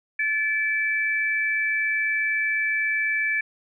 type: tone pair together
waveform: sine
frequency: 1736 / 2317 Hz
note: A6 / D7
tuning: -24 / -24 cents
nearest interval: perfect fourth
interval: 500 cents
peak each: -24 dBFS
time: 0.19-3.41 s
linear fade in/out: 5 ms
effects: none